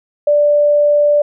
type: tone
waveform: sine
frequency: 587.3 Hz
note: D5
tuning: in tune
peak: -8 dBFS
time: 0.27-1.22 s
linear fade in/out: 5 ms
effects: none